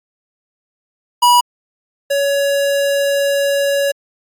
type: tone pair in turn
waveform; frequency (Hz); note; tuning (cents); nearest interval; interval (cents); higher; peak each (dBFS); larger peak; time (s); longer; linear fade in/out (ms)
square; 972 / 561.7; B5 / C#5; -28 / +23; major sixth; 949; first; -8 / -14; first; 1.22-1.41 / 2.1-3.92; second; 10
effects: AAC 64 kbps